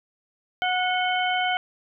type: harmonic tone with a mistuned harmonic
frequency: 732 Hz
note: F#5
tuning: 19 cents flat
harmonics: 1 / 2 / 3 / 4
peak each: -24 / -28 / -29 / -29 dBFS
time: 0.62-1.57 s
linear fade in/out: 0 ms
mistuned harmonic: 4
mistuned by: +81 cents
effects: none